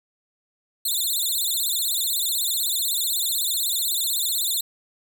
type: tone with vibrato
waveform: 10% pulse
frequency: 3882 Hz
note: B7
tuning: 31 cents flat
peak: -15 dBFS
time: 0.85-4.61 s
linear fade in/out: 5 ms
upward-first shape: sine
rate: 16 Hz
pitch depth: 190 cents each way
effects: none